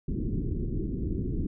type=low-pass noise; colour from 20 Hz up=pink; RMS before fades=-30 dBFS; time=0.08-1.47 s; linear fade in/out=5 ms; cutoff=380 Hz; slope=48 dB/octave; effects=none